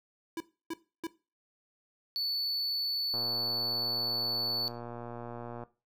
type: tone bursts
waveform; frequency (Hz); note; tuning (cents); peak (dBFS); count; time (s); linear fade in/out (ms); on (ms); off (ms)
square; 329.6; E4; 0; -34; 3; 0.37-1.069; 2; 33; 300
type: tone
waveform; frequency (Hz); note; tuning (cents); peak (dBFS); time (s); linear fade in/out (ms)
triangle; 4464; C#8; +11; -29; 2.16-4.68; 0
type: click train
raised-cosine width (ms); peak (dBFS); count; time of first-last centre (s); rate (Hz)
1; -28; 298; 3.14-5.636; 119
effects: noise-tail reverb RT60 0.3 s tail -17 dB re dry